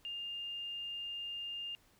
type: tone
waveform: sine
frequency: 2810 Hz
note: F7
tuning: 10 cents sharp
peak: -39 dBFS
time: 0.05-1.75 s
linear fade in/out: 0 ms
effects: pink hiss -68 dBFS RMS until 1.99 s